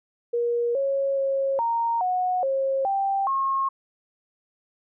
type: tone with pitch steps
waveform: sine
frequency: 474.8 / 549 / 544 / 928 / 732 / 539 / 785 / 1081 Hz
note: A#4 / C#5 / C#5 / A#5 / F#5 / C#5 / G5 / C#6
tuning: +32 / -17 / -33 / -8 / -19 / -49 / +2 / -44 cents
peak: -21 dBFS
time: 0.33-3.69 s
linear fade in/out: 10 ms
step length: 420 ms
effects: none